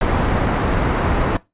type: low-pass noise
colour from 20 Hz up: pink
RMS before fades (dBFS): -18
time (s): 0.01-1.37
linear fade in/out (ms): 2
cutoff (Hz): 1500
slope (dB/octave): 12
effects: noise-tail reverb RT60 0.2 s tail -19 dB re dry + resampled to 8000 Hz